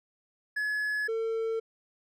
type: tone pair in turn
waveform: triangle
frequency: 1700 / 449.8 Hz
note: G#6 / A4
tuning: +40 / +38 cents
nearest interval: octave + major seventh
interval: 2302 cents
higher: first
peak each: -26 dBFS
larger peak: neither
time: 0.56-1.08 / 1.08-1.6 s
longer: neither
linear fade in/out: 10 ms
effects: none